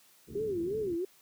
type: low-pass noise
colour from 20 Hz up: pink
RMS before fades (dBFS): -42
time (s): 0.27-0.96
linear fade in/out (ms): 20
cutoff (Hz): 450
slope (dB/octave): 96
type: tone with vibrato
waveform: sine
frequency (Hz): 384.3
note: G4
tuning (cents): -34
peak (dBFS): -30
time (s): 0.35-1.05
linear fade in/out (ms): 5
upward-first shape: sine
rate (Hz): 2.9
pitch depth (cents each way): 240
effects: white hiss -62 dBFS RMS until 1.21 s + high-pass 100 Hz 12 dB/octave